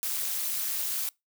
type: noise with amplitude modulation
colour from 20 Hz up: blue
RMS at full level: -27 dBFS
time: 0.03-1.09 s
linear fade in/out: 0 ms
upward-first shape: sine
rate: 250 Hz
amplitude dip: 85%
effects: noise-tail reverb RT60 0.2 s tail -24 dB re dry